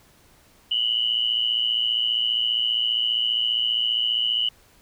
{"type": "tone pair together", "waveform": "sine", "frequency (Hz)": [2903, 3018], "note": ["F#7", "F#7"], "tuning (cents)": [-34, 34], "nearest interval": "minor second", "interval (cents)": 68, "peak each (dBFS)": -23, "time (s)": [0.71, 4.49], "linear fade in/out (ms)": 5, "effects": ["pink hiss -56 dBFS RMS until 4.81 s"]}